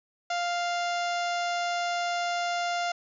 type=harmonic tone with a mistuned harmonic; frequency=698.5 Hz; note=F5; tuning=in tune; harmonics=1 / 2 / 3 / 4 / 5 / 6 / 7 / 8 / 9 / 10; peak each=-28 / -34 / -38 / -40 / -42 / -44 / -45 / -46 / -47 / -48 dBFS; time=0.3-2.92 s; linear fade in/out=5 ms; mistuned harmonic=8; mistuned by=-46 cents; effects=none